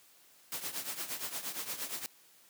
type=noise with tremolo; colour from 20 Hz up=white; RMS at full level=-36 dBFS; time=0.52-2.06 s; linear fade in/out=0 ms; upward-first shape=triangle; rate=8.6 Hz; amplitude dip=80%; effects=white hiss -62 dBFS RMS until 2.49 s + high-pass 150 Hz 12 dB/octave